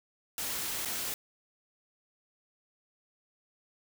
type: noise with dropouts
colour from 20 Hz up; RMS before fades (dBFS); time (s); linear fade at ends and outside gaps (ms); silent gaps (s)
white; -35; 0.38-1.14; 1; 0.85-0.856
effects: none